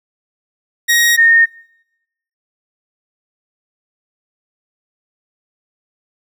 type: tone pair in turn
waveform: sawtooth / sine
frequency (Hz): 1883 / 1836.8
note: A#6 / A#6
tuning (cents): +17 / -26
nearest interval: unison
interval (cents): 43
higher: first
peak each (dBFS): -6 / -6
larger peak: neither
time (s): 0.88-1.17 / 1.17-1.46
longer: neither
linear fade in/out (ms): 20
effects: noise-tail reverb RT60 0.9 s tail -26 dB re dry